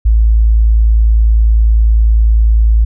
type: tone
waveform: sine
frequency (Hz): 55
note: A1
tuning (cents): 0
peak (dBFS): -5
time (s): 0.05-2.85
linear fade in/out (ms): 10
effects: none